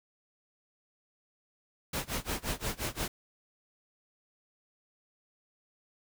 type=noise with tremolo; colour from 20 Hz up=pink; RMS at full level=-32 dBFS; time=1.93-3.08 s; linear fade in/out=5 ms; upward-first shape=sine; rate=5.7 Hz; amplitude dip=95%; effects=none